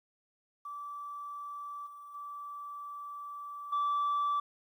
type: tone with level steps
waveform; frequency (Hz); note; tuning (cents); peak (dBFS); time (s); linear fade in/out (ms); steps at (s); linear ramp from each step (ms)
sine; 1160; D6; -22; -39 / -46 / -40 / -26; 0.65-4.4; 5; 1.86 / 2.14 / 3.72; 10
effects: tanh soft clip ceiling -26 dBFS + 11-bit